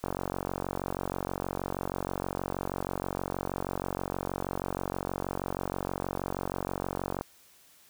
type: click train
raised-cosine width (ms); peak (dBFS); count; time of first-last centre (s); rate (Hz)
1; -17; 333; 0.04-7.211; 46.3
effects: white hiss -59 dBFS RMS until 7.89 s